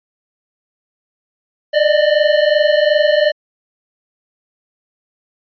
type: tone pair together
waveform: square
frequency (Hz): 590 / 612.7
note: D5 / D#5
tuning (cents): +8 / -27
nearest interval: minor second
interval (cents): 65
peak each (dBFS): -14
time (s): 1.73-3.32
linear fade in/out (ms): 20
effects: resampled to 11025 Hz